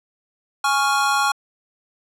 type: chord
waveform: square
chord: Db major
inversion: second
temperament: equal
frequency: 830.6 / 1108.7 / 1396.9 Hz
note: Ab5 / Db6 / F6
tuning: 0 / 0 / 0 cents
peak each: -22 dBFS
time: 0.64-1.32 s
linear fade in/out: 5 ms
effects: low-pass 11000 Hz 12 dB/octave